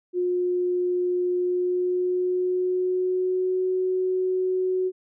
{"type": "tone with pitch glide", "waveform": "sine", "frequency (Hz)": [358.6, 370.8], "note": ["F4", "F#4"], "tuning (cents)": [46, 4], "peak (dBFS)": -21, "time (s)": [0.13, 4.92], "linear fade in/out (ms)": 50, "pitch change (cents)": 58, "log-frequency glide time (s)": [1.37, 3.66], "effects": []}